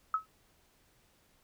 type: tone with exponential decay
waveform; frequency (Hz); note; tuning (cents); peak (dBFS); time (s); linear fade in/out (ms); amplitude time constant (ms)
sine; 1287; E6; -42; -23; 0.14-0.26; 2; 24
effects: pink hiss -68 dBFS RMS until 1.43 s